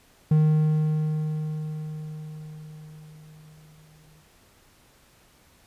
triangle tone with exponential decay, 154.4 Hz, D#3, 13 cents flat, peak -13 dBFS, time 0.31-4.22 s, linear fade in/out 5 ms, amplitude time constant 850 ms, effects pink hiss -58 dBFS RMS until 5.66 s + resampled to 32000 Hz

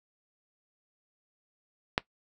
click, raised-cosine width 0.3 ms, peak -7 dBFS, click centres 1.979 s, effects noise-tail reverb RT60 0.1 s tail -20 dB re dry

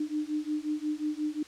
sine beating tone pair, 300 / 305.6 Hz, D4 / D#4, +37 / -31 cents, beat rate 5.6 Hz, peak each -32 / -32 dBFS, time 0-1.43 s, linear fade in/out 5 ms, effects white hiss -51 dBFS RMS until 1.47 s + low-pass 6000 Hz 12 dB/octave

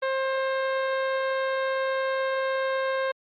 harmonic tone, 531 Hz, C5, 25 cents sharp, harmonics 1 / 2 / 3 / 4 / 5 / 6 / 7 / 8, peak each -25 / -31 / -32 / -39 / -44 / -47 / -45 / -50 dBFS, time 0.02-3.12 s, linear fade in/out 10 ms, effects MP3 32 kbps

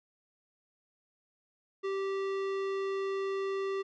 sine tone with tanh clipping, 389.7 Hz, G4, 10 cents flat, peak -33 dBFS, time 1.83-3.83 s, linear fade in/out 20 ms, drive 17 dB, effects none

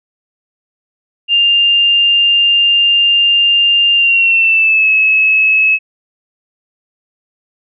sine tone with pitch glide, 2800 to 2582 Hz, F7 to E7, +4 to -37 cents, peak -7 dBFS, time 1.28-5.79 s, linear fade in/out 50 ms, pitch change -141 cents, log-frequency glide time 3.95-4.89 s, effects none

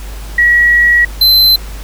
sine / square tone pair in turn, 1919 / 4074 Hz, A#6 / C8, +50 / -47 cents, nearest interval octave + minor second, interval 1303 cents, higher second, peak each -5 dBFS, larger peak neither, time 0.38-1.05 / 1.21-1.56 s, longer first, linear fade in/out 5 ms, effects added 50 Hz sine -23 dBFS peak until 1.83 s + pink hiss -33 dBFS RMS until 1.83 s

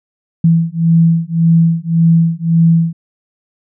sine beating tone pair, 164.81 / 166.61 Hz, E3 / E3, 0 / +19 cents, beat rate 1.8 Hz, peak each -11 / -11 dBFS, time 0.44-2.93 s, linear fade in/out 5 ms, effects none

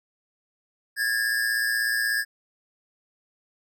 square tone pair together, 1646 / 1762.4 Hz, G#6 / A6, -16 / +2 cents, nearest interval minor second, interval 118 cents, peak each -25 / -28 dBFS, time 0.96-2.25 s, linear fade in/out 50 ms, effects none

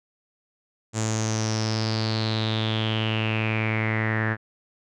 sawtooth tone with low-pass filter sweep, 110.2 Hz, A2, 3 cents sharp, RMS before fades -25 dBFS, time 0.93-4.37 s, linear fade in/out 50 ms, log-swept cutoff 7300 to 1700 Hz, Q 7.4, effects none

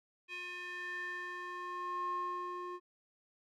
square tone with band-pass filter sweep, 357.5 Hz, F4, 41 cents sharp, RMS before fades -41 dBFS, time 0.28-2.8 s, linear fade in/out 50 ms, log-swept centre 2500 to 780 Hz, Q 4.6, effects none

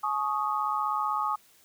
sine chord, Ab suspended fourth, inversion none, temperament equal with one note detuned, 850 / 1108.7 / 1244.5 Hz, Ab5 / Db6 / Eb6, +40 / 0 / 0 cents, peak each -31 / -31 / -29 dBFS, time 0.03-1.36 s, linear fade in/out 10 ms, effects white hiss -60 dBFS RMS until 1.64 s

